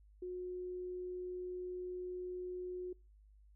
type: tone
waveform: sine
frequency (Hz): 362.5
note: F#4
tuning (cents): -35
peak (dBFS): -40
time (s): 0.22-2.93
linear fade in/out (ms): 5
effects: noise-tail reverb RT60 0.3 s tail -25 dB re dry + added 51 Hz sine -60 dBFS peak until 3.55 s